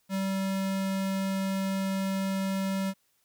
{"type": "tone", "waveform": "square", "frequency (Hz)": 193, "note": "G3", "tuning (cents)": -27, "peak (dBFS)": -28, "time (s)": [0.09, 2.94], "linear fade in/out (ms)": 50, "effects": ["white hiss -71 dBFS RMS until 3.24 s"]}